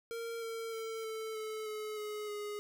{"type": "tone with pitch steps", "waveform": "square", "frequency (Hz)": [461.7, 454.8, 448, 441.4, 434.8, 428.3, 421.9, 415.6], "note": ["A#4", "A#4", "A4", "A4", "A4", "A4", "G#4", "G#4"], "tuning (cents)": [-17, -43, 31, 5, -21, -47, 27, 1], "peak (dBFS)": -39, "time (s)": [0.11, 2.59], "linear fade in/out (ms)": 0, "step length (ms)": 310, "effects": []}